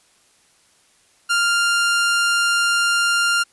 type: tone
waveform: sawtooth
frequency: 1396.9 Hz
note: F6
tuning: in tune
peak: -12 dBFS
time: 1.29-3.44 s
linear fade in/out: 20 ms
effects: white hiss -57 dBFS RMS until 3.52 s + resampled to 24000 Hz